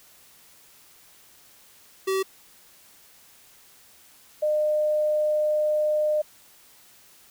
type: tone pair in turn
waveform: square / sine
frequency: 383.3 / 606.7 Hz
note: G4 / D#5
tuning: -39 / -44 cents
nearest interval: minor sixth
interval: 795 cents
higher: second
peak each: -23 / -20 dBFS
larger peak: second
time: 2.07-2.23 / 4.42-6.22 s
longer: second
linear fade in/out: 10 ms
effects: white hiss -54 dBFS RMS until 7.3 s